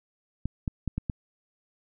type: clicks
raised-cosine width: 5 ms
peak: -16 dBFS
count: 5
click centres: 0.456 / 0.678 / 0.877 / 0.98 / 1.098 s
effects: none